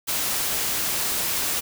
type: noise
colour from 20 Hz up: white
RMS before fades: -25 dBFS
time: 0.07-1.61 s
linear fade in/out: 20 ms
effects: none